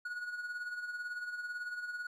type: tone with tremolo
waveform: triangle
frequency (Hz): 1456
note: F#6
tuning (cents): -28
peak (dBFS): -34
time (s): 0.05-2.07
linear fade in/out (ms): 5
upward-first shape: sine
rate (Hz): 18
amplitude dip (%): 55
effects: none